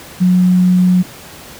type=tone; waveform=sine; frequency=181.7 Hz; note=F#3; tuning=31 cents flat; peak=-7 dBFS; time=0.2-1.03 s; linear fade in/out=20 ms; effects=pink hiss -34 dBFS RMS until 1.59 s + high-pass 80 Hz 12 dB/octave